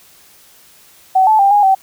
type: tone with pitch steps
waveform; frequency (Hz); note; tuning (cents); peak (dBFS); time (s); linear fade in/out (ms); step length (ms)
sine; 757 / 869 / 792 / 823 / 769; F#5 / A5 / G5 / G#5 / G5; +39 / -22 / +18 / -16 / -33; -7; 1.15-1.75; 10; 120
effects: white hiss -46 dBFS RMS until 1.82 s

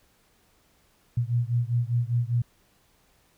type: beating tone pair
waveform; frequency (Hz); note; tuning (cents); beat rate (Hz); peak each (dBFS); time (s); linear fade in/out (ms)
sine; 117.5 / 122.5; A#2 / B2; +14 / -14; 5; -25 / -26; 1.17-2.42; 5
effects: pink hiss -64 dBFS RMS until 3.37 s

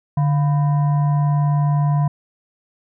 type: tone with frequency modulation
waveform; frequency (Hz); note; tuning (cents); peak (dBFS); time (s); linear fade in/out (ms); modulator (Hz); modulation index
sine; 146.83; D3; 0; -14; 0.17-2.08; 5; 848; 0.35
effects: none

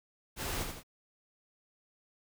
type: noise with echo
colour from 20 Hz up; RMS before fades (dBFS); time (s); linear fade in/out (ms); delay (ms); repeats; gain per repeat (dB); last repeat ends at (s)
pink; -37; 0.36-0.67; 50; 82; 2; -5; 0.834
effects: none

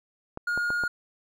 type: clicks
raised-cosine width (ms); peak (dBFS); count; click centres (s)
1; -20; 4; 0.374 / 0.576 / 0.704 / 0.837
type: tone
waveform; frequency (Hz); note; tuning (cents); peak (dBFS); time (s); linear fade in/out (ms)
triangle; 1428; F6; +38; -23; 0.47-0.88; 5
effects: none

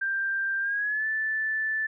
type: tone with pitch glide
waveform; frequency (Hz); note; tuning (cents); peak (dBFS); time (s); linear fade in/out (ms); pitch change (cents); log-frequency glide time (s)
sine; 1582 to 1755.3; G6 to A6; +15 to -5; -25; 0.01-1.87; 10; +180; 0.6-1.06
effects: none

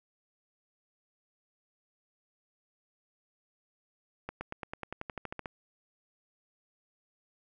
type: accelerating click train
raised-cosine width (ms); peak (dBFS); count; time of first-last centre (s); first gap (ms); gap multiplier
0.5; -22; 14; 4.29-5.458; 120; 0.95
effects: none

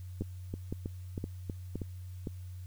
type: two click trains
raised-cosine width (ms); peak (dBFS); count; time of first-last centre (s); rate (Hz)
3; -22 / -24; 5 / 6; 0.21-2.272 / 0.22-1.817; 1.94 / 3.13
effects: added 91 Hz sine -41 dBFS peak until 2.66 s + white hiss -64 dBFS RMS until 2.66 s

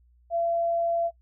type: tone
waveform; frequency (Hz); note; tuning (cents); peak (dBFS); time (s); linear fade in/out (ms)
sine; 678; E5; +49; -23; 0.3-1.11; 50
effects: noise-tail reverb RT60 0.1 s tail -18 dB re dry + added 60 Hz sine -57 dBFS peak until 1.21 s

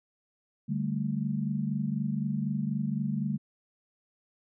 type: chord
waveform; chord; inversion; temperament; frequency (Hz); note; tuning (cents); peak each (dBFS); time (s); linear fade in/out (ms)
sine; D suspended fourth; none; equal; 146.83 / 196 / 220; D3 / G3 / A3; 0 / 0 / 0; -32; 0.68-3.38; 20
effects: none

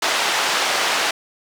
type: band-pass noise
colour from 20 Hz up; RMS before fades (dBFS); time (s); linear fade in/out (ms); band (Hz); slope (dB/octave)
pink; -20; 0.02-1.11; 5; 730 to 5800; 12
effects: none

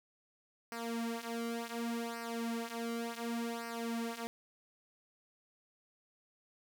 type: tone with flanger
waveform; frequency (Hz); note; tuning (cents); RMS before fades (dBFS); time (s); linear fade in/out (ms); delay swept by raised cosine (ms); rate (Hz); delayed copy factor
sawtooth; 232.3; A#3; -6; -39; 0.72-4.27; 0; 0.28 to 5.48; 0.68; -0.8
effects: none

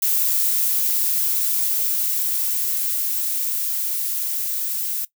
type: noise with level ramp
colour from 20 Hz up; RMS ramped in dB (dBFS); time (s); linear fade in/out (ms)
violet; -19 to -25; 0.02-5.05; 5
effects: noise-tail reverb RT60 0.1 s tail -18 dB re dry

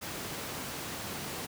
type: high-pass noise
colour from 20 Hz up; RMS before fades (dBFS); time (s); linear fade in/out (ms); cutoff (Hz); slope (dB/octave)
pink; -39; 0.01-1.47; 20; 100; 12
effects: none

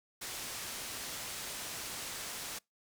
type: low-pass noise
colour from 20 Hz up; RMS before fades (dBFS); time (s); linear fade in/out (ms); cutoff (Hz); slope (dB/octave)
white; -42; 0.21-2.59; 10; 9800; 12
effects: noise-tail reverb RT60 0.2 s tail -26 dB re dry

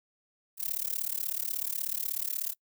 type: noise with amplitude modulation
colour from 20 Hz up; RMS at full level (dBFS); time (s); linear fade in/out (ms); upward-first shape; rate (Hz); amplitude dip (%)
violet; -29; 0.57-2.55; 50; sine; 36.4; 100
effects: noise-tail reverb RT60 0.1 s tail -25 dB re dry

